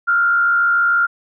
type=tone with frequency modulation; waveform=sine; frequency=1396.9 Hz; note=F6; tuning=in tune; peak=-12 dBFS; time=0.07-1.07 s; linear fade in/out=20 ms; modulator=67.2 Hz; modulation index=0.53; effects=none